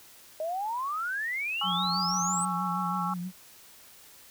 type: exponential sweep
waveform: sine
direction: up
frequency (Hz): 612 to 8430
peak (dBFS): -29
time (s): 0.4-2.45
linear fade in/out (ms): 2
type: chord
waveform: sine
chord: C# minor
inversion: second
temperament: just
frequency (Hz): 831.5 / 1108.7 / 1330.5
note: G#5 / C#6 / E6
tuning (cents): +2 / 0 / +16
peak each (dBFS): -33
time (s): 1.61-3.14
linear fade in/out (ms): 5
type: tone with vibrato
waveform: sine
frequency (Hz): 179.7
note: F3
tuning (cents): +50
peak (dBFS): -32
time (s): 1.63-3.32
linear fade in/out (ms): 50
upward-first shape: sine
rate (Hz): 6.2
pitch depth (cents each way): 55
effects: white hiss -53 dBFS RMS until 4.3 s